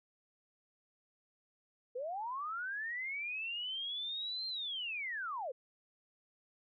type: linear two-way sweep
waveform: sine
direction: up then down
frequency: 468.5 to 4186 to 468.5 Hz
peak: -37 dBFS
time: 1.95-5.52 s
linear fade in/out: 10 ms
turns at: 4.47 s
effects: none